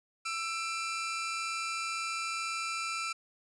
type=tone pair together; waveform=sawtooth; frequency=1333 / 2375 Hz; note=E6 / D7; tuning=+19 / +19 cents; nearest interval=minor seventh; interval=1000 cents; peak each=-31 / -34 dBFS; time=0.25-3.13 s; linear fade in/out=10 ms; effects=resampled to 22050 Hz